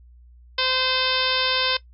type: harmonic tone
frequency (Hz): 516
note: C5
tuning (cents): -24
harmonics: 1 / 2 / 3 / 4 / 5 / 6 / 7 / 8 / 9 / 10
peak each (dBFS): -30 / -29 / -29 / -31 / -29 / -27 / -26 / -31 / -29 / -29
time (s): 0.58-1.77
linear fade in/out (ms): 5
effects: noise-tail reverb RT60 0.1 s tail -18 dB re dry + added 60 Hz sine -46 dBFS peak until 1.93 s